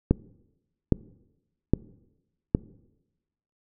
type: click train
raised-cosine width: 3 ms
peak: -5 dBFS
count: 4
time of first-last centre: 0.11-2.549 s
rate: 1.23 Hz
effects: noise-tail reverb RT60 1.0 s tail -22 dB re dry